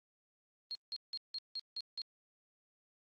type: tone bursts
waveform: sine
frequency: 4246 Hz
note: C8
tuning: 25 cents sharp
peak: -38 dBFS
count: 7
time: 0.71-2.017 s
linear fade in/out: 0 ms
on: 41 ms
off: 170 ms
effects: Opus 24 kbps